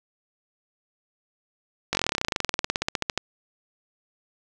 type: slowing click train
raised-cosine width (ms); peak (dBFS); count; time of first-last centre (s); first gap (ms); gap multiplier
0.2; -6; 30; 1.93-3.176; 20; 1.05
effects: none